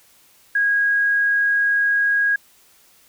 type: tone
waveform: sine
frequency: 1643 Hz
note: G#6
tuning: 19 cents flat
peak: -15 dBFS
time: 0.55-2.36 s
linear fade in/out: 5 ms
effects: white hiss -54 dBFS RMS until 3.08 s